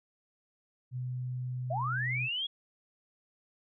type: tone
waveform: sine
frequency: 125.9 Hz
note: B2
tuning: 34 cents sharp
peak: -33 dBFS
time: 0.91-2.29 s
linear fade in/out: 50 ms
type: linear sweep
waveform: sine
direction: up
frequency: 594 to 3363 Hz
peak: -31 dBFS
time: 1.7-2.47 s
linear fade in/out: 10 ms
effects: none